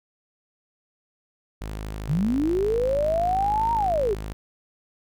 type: tone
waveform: sawtooth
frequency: 52.6 Hz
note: G#1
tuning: 23 cents sharp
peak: -27 dBFS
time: 1.61-4.33 s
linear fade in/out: 0 ms
type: linear two-way sweep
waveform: sine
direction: up then down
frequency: 130 to 940 to 366.2 Hz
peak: -20 dBFS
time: 2.08-4.15 s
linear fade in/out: 20 ms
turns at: 3.73 s
effects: none